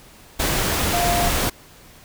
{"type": "tone in noise", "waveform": "sine", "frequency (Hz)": 698.5, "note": "F5", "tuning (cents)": 0, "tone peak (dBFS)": -20, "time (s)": [0.93, 1.29], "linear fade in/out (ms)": 10, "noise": "pink", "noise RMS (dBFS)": -21, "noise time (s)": [0.39, 1.5], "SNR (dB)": -2, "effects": ["pink hiss -47 dBFS RMS until 2.04 s"]}